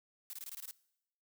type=noise bursts; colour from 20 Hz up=blue; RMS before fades=-45 dBFS; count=8; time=0.3-0.71 s; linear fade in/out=0 ms; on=32 ms; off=22 ms; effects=noise-tail reverb RT60 0.8 s tail -21 dB re dry